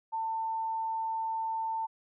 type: tone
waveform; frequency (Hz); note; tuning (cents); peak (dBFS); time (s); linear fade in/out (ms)
sine; 895; A5; +29; -30; 0.12-1.87; 20
effects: none